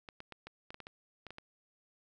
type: clicks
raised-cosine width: 0.3 ms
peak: -30 dBFS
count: 11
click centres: 0.088 / 0.204 / 0.323 / 0.47 / 0.705 / 0.744 / 0.803 / 0.869 / 1.267 / 1.306 / 1.384 s
effects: none